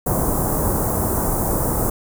pink band-stop noise, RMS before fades -20 dBFS, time 0.06-1.9 s, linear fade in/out 5 ms, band 1100 to 8800 Hz, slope 24 dB/octave, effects none

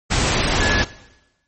sine tone in noise, 1700 Hz, G#6, 40 cents sharp, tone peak -19 dBFS, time 0.6-0.83 s, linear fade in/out 20 ms, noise pink, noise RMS -18 dBFS, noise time 0.1-0.85 s, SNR -4 dB, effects noise-tail reverb RT60 1.0 s tail -18 dB re dry + MP3 32 kbps

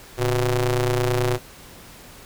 sawtooth ring-modulated tone, 127.8 Hz, C3, 40 cents flat, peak -12 dBFS, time 0.17-1.39 s, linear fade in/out 50 ms, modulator 241 Hz, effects pink hiss -44 dBFS RMS until 2.25 s

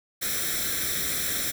white noise with comb filter, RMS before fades -28 dBFS, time 0.21-1.52 s, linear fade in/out 20 ms, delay 0.53 ms, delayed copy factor +0.8, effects none

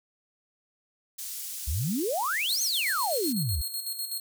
pink high-pass noise, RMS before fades -37 dBFS, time 1.18-3.33 s, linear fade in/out 10 ms, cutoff 6900 Hz, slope 12 dB/octave
sine exponential two-way sweep, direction up then down, 60.5 to 6645 to 60.5 Hz, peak -26 dBFS, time 1.67-3.62 s, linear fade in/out 10 ms, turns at 2.62 s
10% pulse tone with tremolo, 4261 Hz, C8, 31 cents sharp, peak -23 dBFS, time 2.49-4.2 s, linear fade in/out 2 ms, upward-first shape square, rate 8 Hz, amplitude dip 55%
effects none

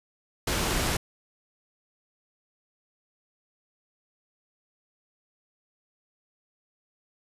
pink low-pass noise, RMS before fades -27 dBFS, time 0.47-0.97 s, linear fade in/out 5 ms, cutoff 12000 Hz, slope 12 dB/octave, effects resampled to 32000 Hz

